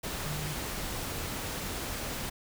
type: tone in noise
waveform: sine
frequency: 150 Hz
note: D3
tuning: 37 cents sharp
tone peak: -36 dBFS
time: 0.25-0.54 s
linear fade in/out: 10 ms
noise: pink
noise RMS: -36 dBFS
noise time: 0.03-2.3 s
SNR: -3 dB
effects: none